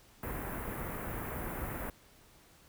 pink band-stop noise, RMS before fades -39 dBFS, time 0.23-1.9 s, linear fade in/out 2 ms, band 2000 to 12000 Hz, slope 24 dB/octave, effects pink hiss -61 dBFS RMS until 2.68 s

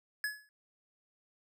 square tone with exponential decay, 1697 Hz, G#6, 37 cents sharp, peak -30 dBFS, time 0.24-0.49 s, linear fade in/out 1 ms, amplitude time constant 54 ms, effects none

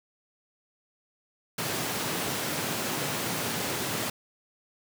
pink high-pass noise, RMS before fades -31 dBFS, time 1.58-4.1 s, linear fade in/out 5 ms, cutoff 120 Hz, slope 24 dB/octave, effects none

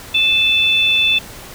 sine tone pair together, 2627 / 3509 Hz, E7 / A7, -7 / -5 cents, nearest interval perfect fourth, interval 502 cents, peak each -14 dBFS, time 0.14-1.19 s, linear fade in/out 10 ms, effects pink hiss -35 dBFS RMS until 1.54 s

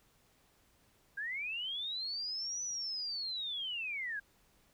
sine linear two-way sweep, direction up then down, 1579 to 6000 to 1579 Hz, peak -36 dBFS, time 1.17-4.2 s, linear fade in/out 10 ms, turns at 2.63 s, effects pink hiss -69 dBFS RMS until 4.73 s

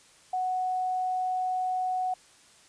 sine tone, 740 Hz, F#5, in tune, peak -26 dBFS, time 0.33-2.14 s, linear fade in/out 5 ms, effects white hiss -57 dBFS RMS until 2.68 s + resampled to 22050 Hz

